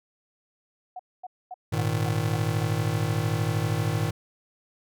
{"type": "tone bursts", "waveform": "sine", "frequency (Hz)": 734, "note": "F#5", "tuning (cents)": -14, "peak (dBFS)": -34, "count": 7, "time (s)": [0.96, 2.638], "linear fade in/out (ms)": 5, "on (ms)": 34, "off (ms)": 240}
{"type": "chord", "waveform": "square", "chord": "Ab suspended second", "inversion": "none", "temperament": "just", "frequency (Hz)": [103.83, 116.8, 155.74], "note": ["Ab2", "Bb2", "Eb3"], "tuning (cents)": [0, 4, 2], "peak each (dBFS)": -29, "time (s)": [1.72, 4.11], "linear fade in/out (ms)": 10}
{"effects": []}